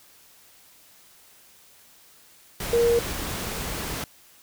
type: tone in noise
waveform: sine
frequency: 470 Hz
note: A#4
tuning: 14 cents sharp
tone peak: -17 dBFS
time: 2.73-2.99 s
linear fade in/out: 2 ms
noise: pink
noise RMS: -31 dBFS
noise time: 2.6-4.04 s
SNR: +11 dB
effects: white hiss -54 dBFS RMS until 4.42 s